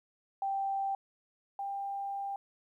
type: tone pair in turn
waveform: sine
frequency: 784 / 794 Hz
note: G5 / G5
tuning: 0 / +22 cents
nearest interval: unison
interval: 22 cents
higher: second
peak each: -30 / -34 dBFS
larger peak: first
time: 0.42-0.95 / 1.59-2.36 s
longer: second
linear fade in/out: 2 ms
effects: 12-bit